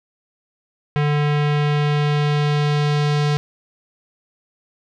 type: tone with low-pass filter sweep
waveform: square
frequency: 147.5 Hz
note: D3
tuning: 8 cents sharp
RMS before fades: -18 dBFS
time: 0.96-3.37 s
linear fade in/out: 0 ms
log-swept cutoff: 2600 to 4700 Hz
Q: 1.4
effects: none